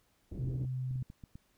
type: low-pass noise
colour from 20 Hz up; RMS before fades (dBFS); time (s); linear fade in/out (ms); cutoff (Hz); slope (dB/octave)
pink; -42; 0.31-0.66; 10; 380; 24
type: tone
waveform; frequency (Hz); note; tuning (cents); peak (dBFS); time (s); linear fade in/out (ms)
sine; 128.7; C3; -28; -33; 0.39-1.03; 5
type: clicks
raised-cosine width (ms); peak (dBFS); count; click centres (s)
5; -35; 6; 0.911 / 0.958 / 1.023 / 1.101 / 1.238 / 1.355
effects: pink hiss -72 dBFS RMS until 1.57 s